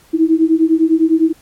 sine beating tone pair, 317.7 / 327.6 Hz, D#4 / E4, +36 / -11 cents, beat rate 9.9 Hz, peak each -12 dBFS, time 0.13-1.33 s, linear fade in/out 20 ms, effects pink hiss -49 dBFS RMS until 1.41 s + MP3 64 kbps

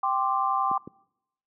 sine chord, G suspended fourth, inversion none, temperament just, 784 / 1045.3 / 1176 Hz, G5 / C6 / D6, 0 / -2 / +2 cents, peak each -27 dBFS, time 0.03-0.78 s, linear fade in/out 5 ms
clicks, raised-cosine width 3 ms, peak -22 / -22 dBFS, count 2, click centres 0.714 / 0.875 s
effects noise-tail reverb RT60 0.8 s tail -24 dB re dry + high-pass 200 Hz 12 dB/octave

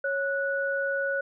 sine tone pair together, 551.8 / 1473 Hz, C#5 / F#6, -8 / -8 cents, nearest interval octave + perfect fourth, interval 1700 cents, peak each -28 dBFS, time 0.04-1.21 s, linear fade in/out 5 ms, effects none

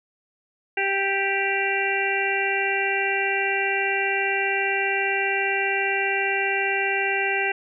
harmonic tone, 392.5 Hz, G4, 2 cents sharp, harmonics 1 / 2 / 4 / 5 / 6 / 7, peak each -28 / -28 / -28 / -28 / -28 / -28 dBFS, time 0.77-7.52 s, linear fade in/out 5 ms, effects none

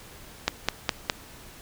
click train, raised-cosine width 0.2 ms, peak -4 dBFS, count 4, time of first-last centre 0.48-1.099 s, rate 4.85 Hz, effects pink hiss -47 dBFS RMS until 1.61 s

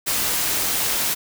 white noise, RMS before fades -22 dBFS, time 0.06-1.15 s, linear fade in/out 20 ms, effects none

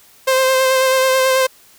sawtooth tone with vibrato, 523.3 Hz, C5, in tune, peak -8 dBFS, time 0.27-1.47 s, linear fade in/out 10 ms, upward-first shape sine, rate 9.2 Hz, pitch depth 19 cents each way, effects white hiss -48 dBFS RMS until 1.78 s

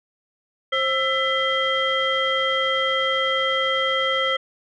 sine tone cluster, 531 / 1328 / 2004 / 3195 Hz, C5 / E6 / B6 / G7, +25 / +12 / +25 / +32 cents, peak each -24 dBFS, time 0.72-4.37 s, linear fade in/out 10 ms, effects tanh soft clip ceiling -10 dBFS

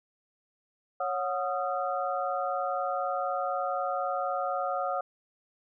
sine tone cluster, 553 / 729 / 1240 / 1360 Hz, C#5 / F#5 / D#6 / F6, -4 / -26 / -6 / -46 cents, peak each -33 / -31 / -34 / -38 dBFS, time 1-5.01 s, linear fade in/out 5 ms, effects none

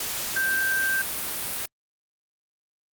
sine tone in noise, 1568 Hz, G6, in tune, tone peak -22 dBFS, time 0.36-1.02 s, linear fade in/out 5 ms, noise white, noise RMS -30 dBFS, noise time 0-1.66 s, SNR +5 dB, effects Opus 48 kbps

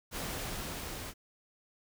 pink noise with level ramp, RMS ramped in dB -37 to -42 dBFS, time 0.11-1.14 s, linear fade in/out 50 ms, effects none

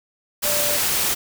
sine tone in noise, 587.3 Hz, D5, in tune, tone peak -26 dBFS, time 0.44-0.78 s, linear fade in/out 20 ms, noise white, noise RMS -21 dBFS, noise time 0.42-1.15 s, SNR -8 dB, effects none

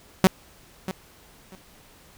sawtooth tone with echo, 187.8 Hz, F#3, 26 cents sharp, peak -8 dBFS, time 0.24-0.27 s, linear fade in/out 0 ms, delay 640 ms, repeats 2, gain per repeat -15 dB, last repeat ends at 1.55 s, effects pink hiss -53 dBFS RMS until 2.17 s

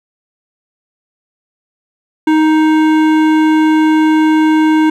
triangle tone with hard clipping, 312.4 Hz, D#4, 7 cents sharp, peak -9 dBFS, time 2.27-4.9 s, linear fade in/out 5 ms, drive 18 dB, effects none

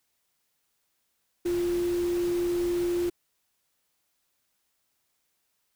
sine tone in noise, 349.2 Hz, F4, in tune, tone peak -24 dBFS, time 1.45-3.1 s, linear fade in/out 10 ms, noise pink, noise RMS -41 dBFS, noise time 1.45-3.1 s, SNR +14 dB, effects white hiss -75 dBFS RMS until 5.75 s

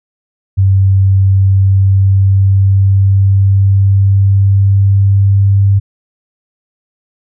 sine tone with pitch glide, 96.6 to 99.03 Hz, G2 to G2, -25 to +18 cents, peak -5 dBFS, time 0.57-5.8 s, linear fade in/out 20 ms, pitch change +43 cents, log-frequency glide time 1.26-5.59 s, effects none

